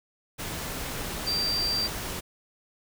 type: tone in noise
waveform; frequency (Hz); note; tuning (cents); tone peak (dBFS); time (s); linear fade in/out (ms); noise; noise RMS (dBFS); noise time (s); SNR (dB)
sine; 4699; D8; 0; -25; 1.26-1.88; 20; pink; -34; 0.38-2.21; +6
effects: none